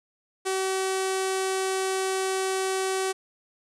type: tone with low-pass filter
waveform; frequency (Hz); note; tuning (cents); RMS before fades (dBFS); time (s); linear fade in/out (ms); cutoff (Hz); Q
sawtooth; 380.5; F#4; +48; -27; 0.45-3.13; 20; 9200; 2.4
effects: none